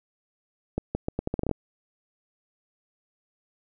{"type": "accelerating click train", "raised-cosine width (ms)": 2, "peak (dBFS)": -13, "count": 11, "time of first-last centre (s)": [0.78, 1.513], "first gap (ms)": 170, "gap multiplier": 0.79, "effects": []}